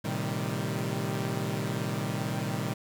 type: chord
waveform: sawtooth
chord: A half-diminished seventh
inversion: none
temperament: equal with one note detuned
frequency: 112.83 / 130.81 / 155.56 / 196 Hz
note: A2 / C3 / Eb3 / G3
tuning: +44 / 0 / 0 / 0 cents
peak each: -31 dBFS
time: 0.04-2.74 s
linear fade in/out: 10 ms
effects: 9-bit